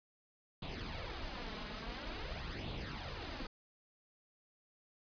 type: noise with flanger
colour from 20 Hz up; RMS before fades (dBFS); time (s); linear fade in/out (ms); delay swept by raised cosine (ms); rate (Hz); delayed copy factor
pink; -43; 0.62-3.47; 5; 0.28 to 4.78; 0.48; +0.6
effects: resampled to 11025 Hz